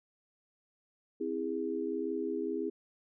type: chord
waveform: sine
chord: C augmented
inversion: none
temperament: just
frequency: 261.6 / 327 / 408.8 Hz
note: C4 / E4 / G#4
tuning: 0 / -14 / -27 cents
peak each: -38 / -36 / -35 dBFS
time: 1.2-2.7 s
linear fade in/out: 10 ms
effects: none